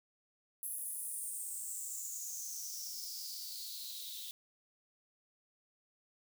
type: noise with high-pass filter sweep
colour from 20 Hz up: blue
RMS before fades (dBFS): -43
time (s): 0.63-4.31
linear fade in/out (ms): 0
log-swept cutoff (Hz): 11000 to 3500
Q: 7.1
effects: none